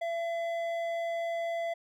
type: tone with hard clipping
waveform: sine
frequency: 674 Hz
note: E5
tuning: 38 cents sharp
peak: -32 dBFS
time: 0.01-1.74 s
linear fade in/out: 10 ms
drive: 8 dB
effects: none